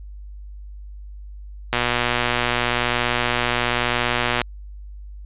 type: click train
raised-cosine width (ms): 0.3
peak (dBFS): -3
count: 326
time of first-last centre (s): 1.73-4.416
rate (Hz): 121
effects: added 50 Hz sine -34 dBFS peak until 5.25 s + resampled to 8000 Hz